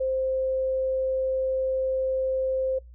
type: tone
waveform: sine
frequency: 524 Hz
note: C5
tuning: 2 cents sharp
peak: -23 dBFS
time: 0-2.79 s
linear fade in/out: 10 ms
effects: noise-tail reverb RT60 0.2 s tail -25 dB re dry + added 60 Hz sine -44 dBFS peak until 2.94 s

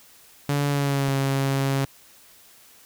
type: tone with pitch glide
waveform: sawtooth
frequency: 143.1 to 136.64 Hz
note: D3 to C#3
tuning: -45 to -25 cents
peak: -17 dBFS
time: 0.49-1.85 s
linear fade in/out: 2 ms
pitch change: -80 cents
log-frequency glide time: 0.69-1.13 s
type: clicks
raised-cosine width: 2 ms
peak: -25 dBFS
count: 2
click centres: 1.082 / 1.087 s
effects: white hiss -52 dBFS RMS until 2.85 s

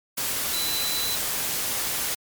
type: tone in noise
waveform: sine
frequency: 4000 Hz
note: B7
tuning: 21 cents sharp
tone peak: -28 dBFS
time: 0.53-1.16 s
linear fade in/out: 10 ms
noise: white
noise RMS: -27 dBFS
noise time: 0.17-2.15 s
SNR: -4 dB
effects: MP3 96 kbps

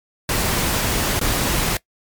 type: noise with dropouts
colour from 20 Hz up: pink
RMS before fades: -20 dBFS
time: 0.29-1.77 s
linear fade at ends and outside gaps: 2 ms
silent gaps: 1.194-1.212 s
effects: noise-tail reverb RT60 0.1 s tail -21 dB re dry + MP3 96 kbps

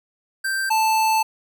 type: tone pair in turn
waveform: square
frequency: 1568 / 880 Hz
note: G6 / A5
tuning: 0 / 0 cents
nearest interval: minor seventh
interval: 1000 cents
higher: first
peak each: -22 / -17 dBFS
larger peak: second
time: 0.44-0.7 / 0.7-1.23 s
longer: second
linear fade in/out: 10 ms
effects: none

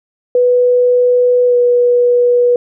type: tone with pitch glide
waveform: sine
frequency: 493.5 to 487 Hz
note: B4 to B4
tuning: -1 to -24 cents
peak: -7 dBFS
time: 0.35-2.56 s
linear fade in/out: 2 ms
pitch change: -23 cents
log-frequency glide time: 1.46-1.56 s
effects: none

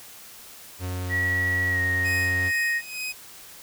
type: tone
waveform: 45% pulse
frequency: 91 Hz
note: F#2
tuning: 28 cents flat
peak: -28 dBFS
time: 0.79-2.52 s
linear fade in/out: 50 ms
type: tone with pitch glide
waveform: sine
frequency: 1925 to 1867 Hz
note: B6 to A#6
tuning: -45 to +2 cents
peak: -22 dBFS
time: 1.09-2.82 s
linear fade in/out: 50 ms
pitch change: -53 cents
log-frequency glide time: 1.69-1.81 s
type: tone with tremolo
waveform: sawtooth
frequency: 2512 Hz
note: D#7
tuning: 16 cents sharp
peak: -25 dBFS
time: 2.04-3.13 s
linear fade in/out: 20 ms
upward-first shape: sine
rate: 2.2 Hz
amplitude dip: 75%
effects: white hiss -45 dBFS RMS until 3.62 s

